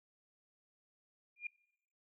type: tone with exponential growth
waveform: sine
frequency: 2415 Hz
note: D7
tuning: 48 cents sharp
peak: -34 dBFS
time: 1.36-1.47 s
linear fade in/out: 5 ms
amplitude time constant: 23 ms
effects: noise-tail reverb RT60 0.9 s tail -25 dB re dry